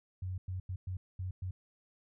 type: tone bursts at uneven times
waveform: sine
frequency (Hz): 92.5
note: F#2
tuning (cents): 0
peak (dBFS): -35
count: 6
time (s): 0.22-0.38 / 0.48-0.6 / 0.69-0.76 / 0.87-0.97 / 1.19-1.31 / 1.42-1.51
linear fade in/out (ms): 5
effects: none